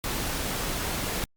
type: noise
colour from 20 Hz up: pink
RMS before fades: -30 dBFS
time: 0.04-1.24 s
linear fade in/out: 0 ms
effects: Opus 48 kbps